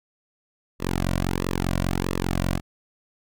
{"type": "tone with flanger", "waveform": "sawtooth", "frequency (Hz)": 45.09, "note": "F#1", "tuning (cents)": -44, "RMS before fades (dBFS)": -25, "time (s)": [0.79, 2.61], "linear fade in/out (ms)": 50, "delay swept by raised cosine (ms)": [1.3, 2.4], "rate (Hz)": 1.5, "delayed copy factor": -0.95, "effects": []}